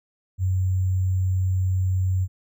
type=tone with sample-and-hold; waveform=sine; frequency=93 Hz; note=F#2; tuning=9 cents sharp; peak=-19 dBFS; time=0.38-2.28 s; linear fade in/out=50 ms; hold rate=7350 Hz; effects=none